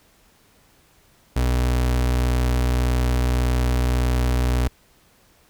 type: tone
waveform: 35% pulse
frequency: 61.74 Hz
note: B1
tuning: in tune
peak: -16 dBFS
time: 1.36-4.68 s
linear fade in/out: 5 ms
effects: pink hiss -57 dBFS RMS until 5.49 s